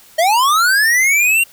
square linear sweep, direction up, 617 to 2794 Hz, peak -11 dBFS, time 0.18-1.44 s, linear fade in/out 10 ms, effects white hiss -45 dBFS RMS until 1.52 s

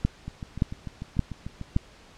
two click trains, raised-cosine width 5 ms, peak -9 / -22 dBFS, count 4 / 11, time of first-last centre 0.05-1.764 / 0.28-1.761 s, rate 1.75 / 6.75 Hz, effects pink hiss -52 dBFS RMS until 2.17 s + low-pass 6000 Hz 12 dB/octave

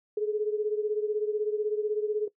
sine beating tone pair, 420 / 436 Hz, G#4 / A4, +19 / -16 cents, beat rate 16 Hz, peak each -27 / -31 dBFS, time 0.17-2.28 s, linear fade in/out 5 ms, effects noise-tail reverb RT60 0.1 s tail -19 dB re dry

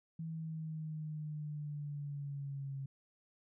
sine linear sweep, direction down, 162.9 to 135.9 Hz, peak -39 dBFS, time 0.19-2.86 s, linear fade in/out 5 ms, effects none

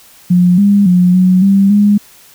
sine tone with pitch steps, 178.3 / 202 / 179.4 / 184 / 196.5 / 205.5 Hz, F3 / G#3 / F3 / F#3 / G3 / G#3, +36 / -48 / +47 / -9 / +4 / -18 cents, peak -5 dBFS, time 0.3-1.98 s, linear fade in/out 10 ms, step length 280 ms, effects white hiss -42 dBFS RMS until 2.34 s

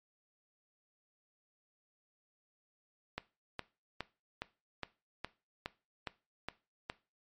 click train, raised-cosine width 0.3 ms, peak -21 dBFS, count 10, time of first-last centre 3.18-6.899 s, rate 2.42 Hz, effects noise-tail reverb RT60 0.3 s tail -18 dB re dry + MP3 48 kbps

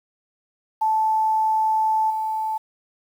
sine tone with level steps, 875 Hz, A5, 10 cents flat, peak -17 / -22 dBFS, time 0.81-2.58 s, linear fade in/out 10 ms, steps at 2.1 s, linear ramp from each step 5 ms, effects 8-bit

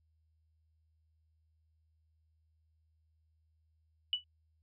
sine tone with exponential decay, 2960 Hz, F#7, in tune, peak -25 dBFS, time 4.13-4.24 s, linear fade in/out 1 ms, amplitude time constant 23 ms, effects added 79 Hz sine -70 dBFS peak until 4.62 s

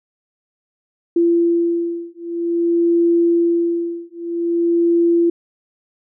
sine beating tone pair, 340 / 340.51 Hz, F4 / F4, -46 / -44 cents, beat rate 0.51 Hz, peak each -17 dBFS, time 1.16-5.3 s, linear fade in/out 5 ms, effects none

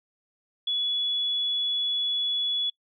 sine tone, 3400 Hz, G#7, 40 cents sharp, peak -24 dBFS, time 0.67-2.7 s, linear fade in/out 5 ms, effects noise-tail reverb RT60 0.1 s tail -26 dB re dry

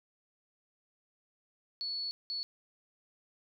sine tone bursts at uneven times, 4413 Hz, C#8, 9 cents flat, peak -34 dBFS, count 2, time 1.81-2.11 / 2.3-2.43 s, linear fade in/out 0 ms, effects none

